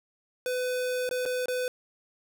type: tone with dropouts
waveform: square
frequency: 502 Hz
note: B4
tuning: 28 cents sharp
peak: -28 dBFS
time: 0.46-1.68 s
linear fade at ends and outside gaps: 1 ms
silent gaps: 1.091-1.111 / 1.254-1.26 / 1.458-1.483 s
effects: none